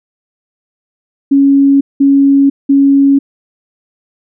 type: tone bursts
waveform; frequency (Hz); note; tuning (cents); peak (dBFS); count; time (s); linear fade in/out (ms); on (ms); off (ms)
sine; 277.2; C#4; 0; -4; 3; 1.31-3.19; 10; 500; 190
effects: none